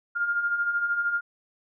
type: beating tone pair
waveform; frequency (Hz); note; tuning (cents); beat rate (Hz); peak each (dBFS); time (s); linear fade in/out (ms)
sine; 1396.9 / 1409.9; F6 / F6; 0 / +16; 13; -32 / -24; 0.15-1.21; 20
effects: none